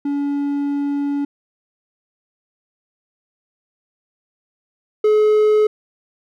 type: tone pair in turn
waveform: triangle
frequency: 284.5 / 426.3 Hz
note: C#4 / G#4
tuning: +45 / +45 cents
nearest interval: perfect fifth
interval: 700 cents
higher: second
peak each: -16 / -9 dBFS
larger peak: second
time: 0.05-1.25 / 5.04-5.67 s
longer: first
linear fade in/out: 5 ms
effects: none